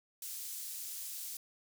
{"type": "high-pass noise", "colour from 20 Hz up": "pink", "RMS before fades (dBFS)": -43, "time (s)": [0.22, 1.37], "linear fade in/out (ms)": 2, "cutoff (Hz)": 7200, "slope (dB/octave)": 12, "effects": []}